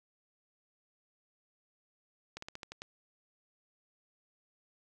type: slowing click train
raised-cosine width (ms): 0.2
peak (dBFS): -25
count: 7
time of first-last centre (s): 2.37-2.819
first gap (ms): 54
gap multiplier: 1.13
effects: none